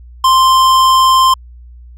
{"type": "tone with tanh clipping", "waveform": "sine", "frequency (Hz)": 1046.5, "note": "C6", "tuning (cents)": 0, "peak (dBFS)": -8, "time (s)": [0.24, 1.34], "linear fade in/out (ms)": 5, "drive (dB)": 18, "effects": ["added 60 Hz sine -33 dBFS peak until 1.97 s"]}